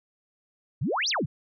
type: exponential two-way sweep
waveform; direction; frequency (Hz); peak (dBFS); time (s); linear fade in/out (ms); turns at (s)
sine; up then down; 103.83 to 6272 to 103.83; -24; 0.81-1.26; 10; 1.09
effects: none